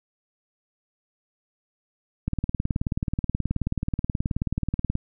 click train, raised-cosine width 5 ms, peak -12 dBFS, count 51, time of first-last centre 2.28-4.954 s, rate 18.7 Hz, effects none

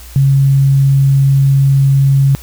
sine tone, 137.1 Hz, C#3, 19 cents flat, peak -6 dBFS, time 0.16-2.35 s, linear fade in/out 0 ms, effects added 60 Hz sine -32 dBFS peak until 2.42 s + white hiss -37 dBFS RMS until 2.42 s

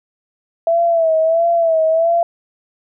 sine tone with vibrato, 659.3 Hz, E5, in tune, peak -11 dBFS, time 0.67-2.23 s, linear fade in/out 2 ms, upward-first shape sine, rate 1.5 Hz, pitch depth 60 cents each way, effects none

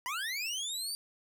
25% pulse linear sweep, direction up, 945 to 4699 Hz, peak -30 dBFS, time 0.06-0.95 s, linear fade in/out 0 ms, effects none

